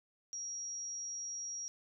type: tone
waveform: sine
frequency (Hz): 5670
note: F8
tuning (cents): +25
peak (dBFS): -39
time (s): 0.33-1.68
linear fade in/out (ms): 0
effects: none